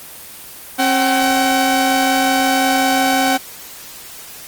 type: tone pair together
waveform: sawtooth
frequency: 268.2 / 759 Hz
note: C4 / F#5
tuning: +43 / +44 cents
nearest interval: octave + tritone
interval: 1801 cents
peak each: -13 / -11 dBFS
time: 0.78-3.38 s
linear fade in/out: 20 ms
effects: white hiss -35 dBFS RMS until 4.47 s + Opus 24 kbps